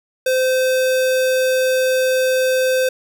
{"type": "tone", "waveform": "square", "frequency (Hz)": 516, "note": "C5", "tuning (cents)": -24, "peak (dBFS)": -15, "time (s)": [0.26, 2.89], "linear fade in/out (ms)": 5, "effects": []}